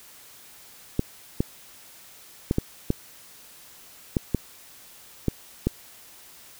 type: clicks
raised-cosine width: 3 ms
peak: -8 dBFS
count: 9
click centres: 0.994 / 1.405 / 2.511 / 2.584 / 2.904 / 4.168 / 4.347 / 5.283 / 5.67 s
effects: white hiss -49 dBFS RMS until 6.59 s